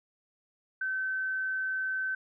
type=tone; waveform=sine; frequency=1534 Hz; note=G6; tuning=38 cents flat; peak=-29 dBFS; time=0.81-2.15 s; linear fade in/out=5 ms; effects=none